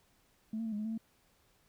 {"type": "tone with pitch steps", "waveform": "sine", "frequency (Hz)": [219.1, 227, 222, 207.2, 213.7, 222.5, 224.3], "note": ["A3", "A#3", "A3", "G#3", "G#3", "A3", "A3"], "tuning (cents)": [-7, -46, 16, -4, 50, 20, 34], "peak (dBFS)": -33, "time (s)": [0.53, 0.978], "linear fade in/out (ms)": 5, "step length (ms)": 64, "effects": ["tanh soft clip ceiling -30 dBFS", "pink hiss -70 dBFS RMS until 1.68 s"]}